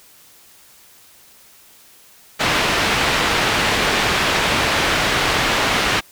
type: low-pass noise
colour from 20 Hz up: white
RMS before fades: -18 dBFS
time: 2.39-6.01 s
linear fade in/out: 20 ms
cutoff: 2800 Hz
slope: 12 dB/octave
effects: white hiss -48 dBFS RMS until 6.11 s